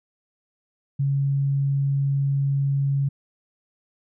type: tone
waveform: sine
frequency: 138.9 Hz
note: C#3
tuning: 4 cents sharp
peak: -19 dBFS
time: 0.99-3.09 s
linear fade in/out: 10 ms
effects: none